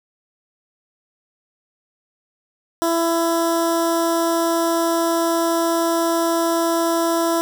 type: tone with notch filter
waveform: 15% pulse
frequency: 333.8 Hz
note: E4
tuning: 22 cents sharp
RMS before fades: -19 dBFS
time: 2.82-7.41 s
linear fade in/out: 0 ms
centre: 2500 Hz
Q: 0.73
effects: none